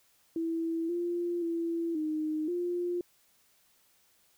sine tone with pitch steps, 329.3 / 347 / 334.9 / 309.4 / 351.7 Hz, E4 / F4 / E4 / D#4 / F4, -2 / -11 / +27 / -10 / +12 cents, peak -29 dBFS, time 0.36-3.01 s, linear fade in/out 2 ms, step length 530 ms, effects white hiss -67 dBFS RMS until 4.37 s

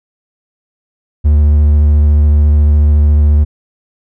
triangle tone with vibrato, 74.2 Hz, D2, 18 cents sharp, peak -3 dBFS, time 1.24-3.45 s, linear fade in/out 20 ms, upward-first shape square, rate 14 Hz, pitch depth 13 cents each way, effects none

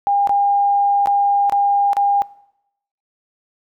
sine tone with dropouts, 806 Hz, G5, 48 cents sharp, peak -13 dBFS, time 0.07-2.22 s, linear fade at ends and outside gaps 0 ms, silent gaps 0.273-0.294 / 1.059-1.072 / 1.497-1.523 / 1.932-1.968 s, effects noise-tail reverb RT60 0.8 s tail -20 dB re dry

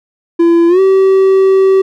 triangle tone with pitch glide, 338.1 to 383.9 Hz, E4 to G4, +44 to -36 cents, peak -3 dBFS, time 0.39-1.82 s, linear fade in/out 10 ms, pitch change +220 cents, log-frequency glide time 0.68-0.8 s, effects none

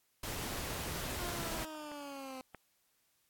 pink noise, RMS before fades -40 dBFS, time 0.23-1.65 s, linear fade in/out 5 ms
15% pulse exponential sweep, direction down, 358.2 to 257.7 Hz, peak -37 dBFS, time 1.19-2.41 s, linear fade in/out 0 ms
clicks, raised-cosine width 0.5 ms, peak -33 dBFS, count 2, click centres 1.917 / 2.547 s
effects white hiss -75 dBFS RMS until 3.29 s + AAC 64 kbps

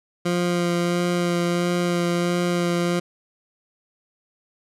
20% pulse tone with vibrato, 174.61 Hz, F3, in tune, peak -15 dBFS, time 0.25-3 s, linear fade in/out 10 ms, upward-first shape sine, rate 1.5 Hz, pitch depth 13 cents each way, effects low-pass 10000 Hz 12 dB/octave

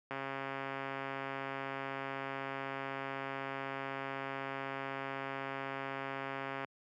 click train, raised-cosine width 0.5 ms, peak -24 dBFS, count 890, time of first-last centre 0.11-6.647 s, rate 136 Hz, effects high-pass 150 Hz 12 dB/octave

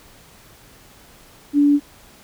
sine tone, 288.6 Hz, D4, 30 cents flat, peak -11 dBFS, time 1.53-1.8 s, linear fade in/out 50 ms, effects pink hiss -48 dBFS RMS until 2.23 s

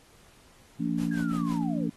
harmonic tone, 57.2 Hz, A#1, 32 cents flat, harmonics 3 / 4 / 5, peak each -30 / -30 / -30 dBFS, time 0.79-1.9 s, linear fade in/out 10 ms
pink noise with tremolo, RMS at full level -43 dBFS, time 0.98-1.64 s, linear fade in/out 5 ms, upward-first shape triangle, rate 6 Hz, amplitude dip 100%
sine linear sweep, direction down, 1661.2 to 419.2 Hz, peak -38 dBFS, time 1.11-1.88 s, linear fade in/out 5 ms
effects pink hiss -58 dBFS RMS until 1.96 s + AAC 32 kbps

